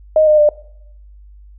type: tone with pitch steps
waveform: sine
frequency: 622.3 / 609.1 / 596.3 Hz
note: D#5 / D#5 / D5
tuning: 0 / -37 / +26 cents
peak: -7 dBFS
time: 0.16-0.49 s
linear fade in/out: 2 ms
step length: 110 ms
effects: noise-tail reverb RT60 0.7 s tail -20 dB re dry + added 50 Hz sine -38 dBFS peak until 1.58 s